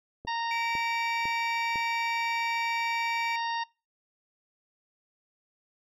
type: click train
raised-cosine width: 2 ms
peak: -28 dBFS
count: 4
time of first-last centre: 0.25-1.758 s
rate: 1.99 Hz
type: harmonic tone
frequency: 927 Hz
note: A#5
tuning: 10 cents flat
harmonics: 1 / 2 / 3 / 4 / 5 / 6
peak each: -30 / -36 / -40 / -42 / -44 / -46 dBFS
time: 0.27-3.64 s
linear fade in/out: 10 ms
type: tone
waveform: triangle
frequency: 2311 Hz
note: D7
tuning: 28 cents flat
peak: -30 dBFS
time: 0.51-3.36 s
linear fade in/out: 2 ms
effects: noise-tail reverb RT60 0.3 s tail -25 dB re dry